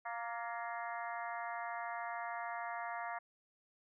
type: harmonic tone with a mistuned harmonic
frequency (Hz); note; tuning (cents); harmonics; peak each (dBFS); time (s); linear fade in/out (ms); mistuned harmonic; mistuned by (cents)
233.1; A#3; 0; 3 / 4 / 5 / 6 / 7 / 8 / 9; -43 / -45 / -47 / -49 / -50 / -51 / -52; 0.05-3.19; 10; 7; +59
effects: none